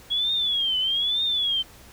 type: tone with vibrato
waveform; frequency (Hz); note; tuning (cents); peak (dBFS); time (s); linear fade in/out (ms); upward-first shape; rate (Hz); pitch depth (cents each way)
sine; 3322; G#7; 0; -21; 0.1-1.63; 20; triangle; 1.1; 180
effects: added 60 Hz sine -54 dBFS peak until 1.92 s + pink hiss -49 dBFS RMS until 1.92 s